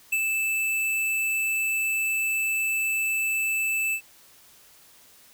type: tone with ADSR envelope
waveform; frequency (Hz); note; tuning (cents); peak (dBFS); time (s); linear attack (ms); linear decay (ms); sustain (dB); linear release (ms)
square; 2634; E7; -2; -21; 0.12-4.01; 9; 49; -3; 77
effects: white hiss -54 dBFS RMS until 5.33 s